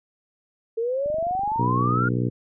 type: exponential sweep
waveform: sine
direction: up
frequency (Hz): 444.1 to 1440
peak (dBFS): -22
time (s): 0.77-2.09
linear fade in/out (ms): 10
type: click train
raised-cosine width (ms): 3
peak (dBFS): -28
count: 28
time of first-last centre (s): 1.06-2.185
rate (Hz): 24
type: harmonic tone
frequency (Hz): 61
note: B1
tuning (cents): -21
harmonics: 2 / 3 / 4 / 5 / 6 / 7 / 8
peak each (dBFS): -23 / -29 / -29 / -30 / -34 / -34 / -37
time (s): 1.58-2.3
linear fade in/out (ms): 20
effects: none